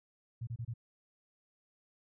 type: tone bursts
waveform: sine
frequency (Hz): 116.7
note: A#2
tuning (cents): +2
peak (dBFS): -36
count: 4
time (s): 0.41-0.739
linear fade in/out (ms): 10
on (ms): 62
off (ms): 27
effects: none